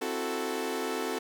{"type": "chord", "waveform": "sawtooth", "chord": "F# half-diminished seventh", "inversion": "second", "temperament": "equal", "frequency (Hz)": [261.6, 329.6, 370, 440], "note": ["C4", "E4", "F#4", "A4"], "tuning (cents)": [0, 0, 0, 0], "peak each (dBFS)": [-33, -35, -32, -30], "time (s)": [0.01, 1.19], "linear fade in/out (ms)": 10, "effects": []}